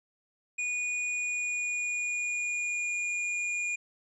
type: tone with pitch glide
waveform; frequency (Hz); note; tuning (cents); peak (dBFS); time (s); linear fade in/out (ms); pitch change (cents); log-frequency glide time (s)
square; 2458 to 2431; D#7 to D#7; -22 to -41; -30; 0.58-3.76; 10; -19; 1.08-3.01
effects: resampled to 22050 Hz